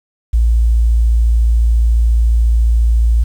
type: tone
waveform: sine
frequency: 57.1 Hz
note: A#1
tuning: 35 cents flat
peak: -8 dBFS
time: 0.33-3.24 s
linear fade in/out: 10 ms
effects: 7-bit